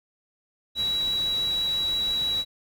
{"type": "tone in noise", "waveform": "sine", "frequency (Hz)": 3898, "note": "B7", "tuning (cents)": -23, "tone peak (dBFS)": -23, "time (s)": [0.75, 2.45], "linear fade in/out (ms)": 50, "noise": "pink", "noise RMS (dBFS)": -40, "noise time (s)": [0.75, 2.45], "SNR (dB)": 14, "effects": []}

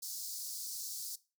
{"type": "high-pass noise", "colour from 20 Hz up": "pink", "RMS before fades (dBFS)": -42, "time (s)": [0.02, 1.16], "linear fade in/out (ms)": 10, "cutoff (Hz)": 4500, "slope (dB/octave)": 48, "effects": ["noise-tail reverb RT60 0.3 s tail -19 dB re dry"]}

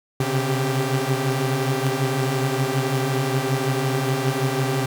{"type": "tone cluster", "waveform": "sawtooth", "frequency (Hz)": [128.7, 134.1, 140.7, 392.5], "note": ["C3", "C3", "C#3", "G4"], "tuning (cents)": [-28, 43, 26, 2], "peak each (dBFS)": -22, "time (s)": [0.2, 4.86], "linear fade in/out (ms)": 5, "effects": []}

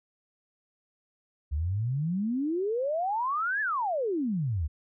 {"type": "exponential two-way sweep", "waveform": "sine", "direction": "up then down", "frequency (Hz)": [69, 1760, 69], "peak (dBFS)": -26, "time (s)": [1.51, 4.68], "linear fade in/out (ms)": 20, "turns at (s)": 3.61, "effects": []}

